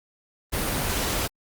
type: noise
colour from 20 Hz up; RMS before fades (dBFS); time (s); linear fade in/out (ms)
pink; -26; 0.52-1.28; 20
effects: Opus 32 kbps